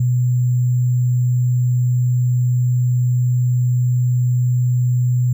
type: tone with sample-and-hold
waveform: sine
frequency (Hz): 124.2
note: B2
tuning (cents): +10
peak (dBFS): -13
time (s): 0-5.33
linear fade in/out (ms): 5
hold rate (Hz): 7350
effects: none